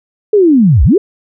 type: linear two-way sweep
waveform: sine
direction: down then up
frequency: 436.8 to 51.8 to 436.8 Hz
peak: -4 dBFS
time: 0.33-0.98 s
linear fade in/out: 5 ms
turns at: 0.84 s
effects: none